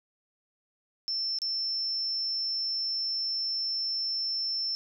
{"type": "tone with dropouts", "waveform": "sine", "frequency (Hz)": 5350, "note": "E8", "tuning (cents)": 25, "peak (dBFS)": -28, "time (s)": [1.08, 4.75], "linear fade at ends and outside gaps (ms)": 0, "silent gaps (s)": [1.387, 1.418], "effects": []}